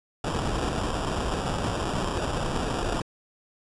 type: noise with sample-and-hold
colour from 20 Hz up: pink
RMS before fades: -28 dBFS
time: 0.24-3.02 s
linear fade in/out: 5 ms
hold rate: 2100 Hz
effects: resampled to 22050 Hz